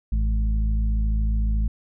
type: harmonic tone with a mistuned harmonic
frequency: 53.9 Hz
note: A1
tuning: 35 cents flat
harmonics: 1 / 2 / 3 / 4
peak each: -19 / -34 / -37 / -34 dBFS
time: 0.12-1.68 s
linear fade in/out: 5 ms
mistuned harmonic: 4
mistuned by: -16 cents
effects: none